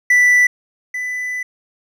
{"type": "tone pair in turn", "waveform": "triangle", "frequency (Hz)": [1975.5, 1995], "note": ["B6", "B6"], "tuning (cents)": [0, 17], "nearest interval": "unison", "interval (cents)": 17, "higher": "second", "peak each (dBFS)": [-7, -19], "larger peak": "first", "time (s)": [[0.1, 0.47], [0.94, 1.43]], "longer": "second", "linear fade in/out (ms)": 5, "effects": []}